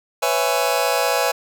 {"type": "chord", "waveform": "sawtooth", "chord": "C# minor seventh", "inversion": "third", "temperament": "just", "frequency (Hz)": [498.9, 554.4, 665.2, 831.5], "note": ["B4", "C#5", "E5", "G#5"], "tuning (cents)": [17, 0, 16, 2], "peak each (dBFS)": -19, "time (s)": [0.22, 1.32], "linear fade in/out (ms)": 10, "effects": []}